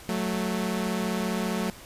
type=tone pair together; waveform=sawtooth; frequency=185 / 220 Hz; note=F#3 / A3; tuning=0 / 0 cents; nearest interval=minor third; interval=300 cents; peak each=-25 dBFS; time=0.09-1.7 s; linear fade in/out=0 ms; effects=pink hiss -46 dBFS RMS until 1.85 s + resampled to 32000 Hz